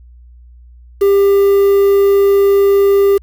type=tone with quantisation; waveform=triangle; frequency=397.7 Hz; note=G4; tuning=25 cents sharp; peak=-5 dBFS; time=1.01-3.18 s; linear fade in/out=10 ms; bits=5; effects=added 60 Hz sine -37 dBFS peak until 3.22 s